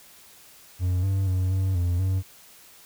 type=tone with pitch steps; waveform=triangle; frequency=90.4 / 96.7 / 92.3 / 94.8 / 87.7 / 94.4 Hz; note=F#2 / G2 / F#2 / F#2 / F2 / F#2; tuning=-40 / -23 / -4 / +43 / +8 / +35 cents; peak=-19 dBFS; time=0.79-2.23 s; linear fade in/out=50 ms; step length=240 ms; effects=white hiss -51 dBFS RMS until 2.85 s